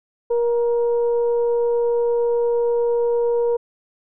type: tone with frequency modulation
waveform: sine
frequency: 473.3 Hz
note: A#4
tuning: 26 cents sharp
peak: -16 dBFS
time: 0.3-3.57 s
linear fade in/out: 10 ms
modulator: 469 Hz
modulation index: 0.34
effects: none